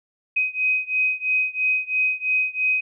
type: beating tone pair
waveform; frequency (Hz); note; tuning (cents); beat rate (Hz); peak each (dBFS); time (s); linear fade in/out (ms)
sine; 2516 / 2519; D#7 / D#7; +19 / +21; 3; -22 / -23; 0.36-2.81; 10
effects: none